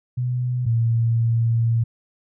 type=tone pair in turn; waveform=sine; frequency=124.3 / 115.42 Hz; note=B2 / A#2; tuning=+12 / -17 cents; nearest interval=minor second; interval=129 cents; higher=first; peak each=-20 / -16 dBFS; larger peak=second; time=0.17-0.66 / 0.66-1.84 s; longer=second; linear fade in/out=10 ms; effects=none